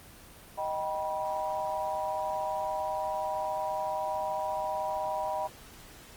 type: chord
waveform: sine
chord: Eb augmented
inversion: none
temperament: just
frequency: 622.3 / 777.8 / 972.3 Hz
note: Eb5 / G5 / B5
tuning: 0 / -14 / -27 cents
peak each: -34 dBFS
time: 0.57-5.48 s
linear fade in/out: 20 ms
effects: pink hiss -51 dBFS RMS until 6.16 s + Opus 24 kbps

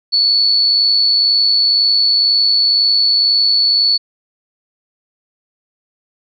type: tone with amplitude modulation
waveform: sine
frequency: 4435 Hz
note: C#8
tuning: in tune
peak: -8 dBFS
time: 0.12-3.98 s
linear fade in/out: 20 ms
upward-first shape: sine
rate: 102 Hz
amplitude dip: 35%
effects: none

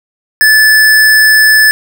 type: tone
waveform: square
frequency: 1738 Hz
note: A6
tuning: 22 cents flat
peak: -4 dBFS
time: 0.41-1.71 s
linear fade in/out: 0 ms
effects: none

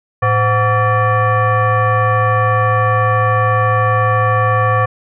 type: tone with frequency modulation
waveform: sine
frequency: 515 Hz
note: C5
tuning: 28 cents flat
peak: -10 dBFS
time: 0.22-4.86 s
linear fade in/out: 10 ms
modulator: 626 Hz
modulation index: 1.7
effects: none

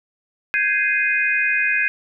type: chord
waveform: sine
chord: Ab major seventh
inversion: third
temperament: equal with one note detuned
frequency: 1560.8 / 1661.2 / 2093 / 2489 Hz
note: G6 / Ab6 / C7 / Eb7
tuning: -8 / 0 / 0 / 0 cents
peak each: -25 / -21 / -24 / -20 dBFS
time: 0.54-1.88 s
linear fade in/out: 0 ms
effects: none

